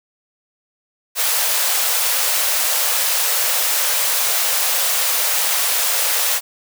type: high-pass noise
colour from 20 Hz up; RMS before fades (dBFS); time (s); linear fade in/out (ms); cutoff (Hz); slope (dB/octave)
white; -18; 1.15-6.41; 50; 460; 96
effects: none